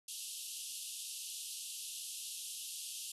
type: band-pass noise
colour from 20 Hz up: white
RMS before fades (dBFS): -45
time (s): 0.08-3.12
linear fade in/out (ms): 5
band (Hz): 2700 to 12000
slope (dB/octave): 96
effects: none